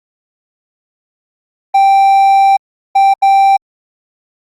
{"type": "tone bursts at uneven times", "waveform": "triangle", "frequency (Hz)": 784, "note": "G5", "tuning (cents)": 0, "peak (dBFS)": -3, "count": 3, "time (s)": [[1.74, 2.57], [2.95, 3.14], [3.22, 3.57]], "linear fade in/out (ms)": 10, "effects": ["Opus 48 kbps"]}